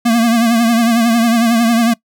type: tone with vibrato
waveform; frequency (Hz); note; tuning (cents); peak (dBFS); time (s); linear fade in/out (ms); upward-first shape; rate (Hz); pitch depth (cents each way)
square; 231.4; A#3; -13; -10; 0.05-1.94; 10; triangle; 11; 72
effects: noise-tail reverb RT60 0.1 s tail -23 dB re dry